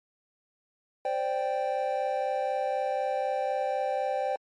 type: chord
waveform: triangle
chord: C suspended second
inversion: none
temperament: equal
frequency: 523.3 / 587.3 / 784 Hz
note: C5 / D5 / G5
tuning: 0 / 0 / 0 cents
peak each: -29 / -30 / -28 dBFS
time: 1.05-4.36 s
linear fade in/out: 2 ms
effects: MP3 48 kbps